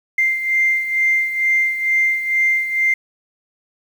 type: beating tone pair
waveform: sine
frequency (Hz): 2093 / 2095.2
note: C7 / C7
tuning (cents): 0 / +2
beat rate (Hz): 2.2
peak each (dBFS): -15 / -21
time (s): 0.18-2.94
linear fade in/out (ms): 5
effects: tanh soft clip ceiling -7 dBFS + 7-bit